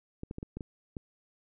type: clicks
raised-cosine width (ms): 3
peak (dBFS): -25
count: 7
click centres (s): 0.234 / 0.311 / 0.384 / 0.429 / 0.57 / 0.608 / 0.968
effects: none